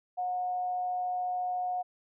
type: tone with amplitude modulation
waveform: sine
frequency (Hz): 726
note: F#5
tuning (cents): -33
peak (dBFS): -28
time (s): 0.17-1.83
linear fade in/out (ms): 20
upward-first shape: sine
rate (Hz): 190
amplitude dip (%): 25
effects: none